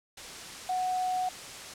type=tone in noise; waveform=sine; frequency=738 Hz; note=F#5; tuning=5 cents flat; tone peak=-27 dBFS; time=0.69-1.29 s; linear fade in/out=5 ms; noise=white; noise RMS=-42 dBFS; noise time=0.17-1.74 s; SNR=+12 dB; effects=low-pass 8000 Hz 12 dB/octave